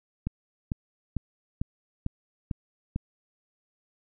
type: click train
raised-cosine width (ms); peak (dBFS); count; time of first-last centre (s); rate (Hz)
5; -16; 7; 0.27-2.961; 2.23
effects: none